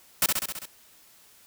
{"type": "noise with echo", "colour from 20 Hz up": "white", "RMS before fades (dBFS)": -21, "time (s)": [0.22, 0.26], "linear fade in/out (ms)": 2, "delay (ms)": 66, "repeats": 6, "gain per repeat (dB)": -3, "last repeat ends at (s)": 0.656, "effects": ["white hiss -56 dBFS RMS until 1.46 s"]}